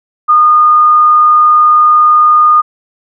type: tone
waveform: sine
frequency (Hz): 1223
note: D#6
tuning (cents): -30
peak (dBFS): -3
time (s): 0.28-2.62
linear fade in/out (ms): 20
effects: none